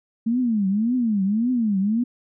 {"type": "tone with vibrato", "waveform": "sine", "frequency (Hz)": 220, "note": "A3", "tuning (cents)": 0, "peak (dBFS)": -18, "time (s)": [0.26, 2.04], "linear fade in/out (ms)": 10, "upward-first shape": "triangle", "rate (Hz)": 1.8, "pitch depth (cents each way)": 280, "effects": []}